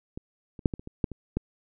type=clicks; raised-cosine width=3 ms; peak=-23 / -29 / -7 / -19 / -30 / -26 / -11 / -24 / -13 dBFS; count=9; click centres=0.175 / 0.592 / 0.658 / 0.738 / 0.795 / 0.874 / 1.042 / 1.117 / 1.37 s; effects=none